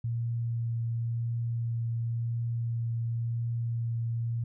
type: tone with vibrato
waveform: sine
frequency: 116.54 Hz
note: A#2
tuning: in tune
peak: -28 dBFS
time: 0.04-4.44 s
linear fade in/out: 5 ms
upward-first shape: triangle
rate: 0.94 Hz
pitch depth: 12 cents each way
effects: none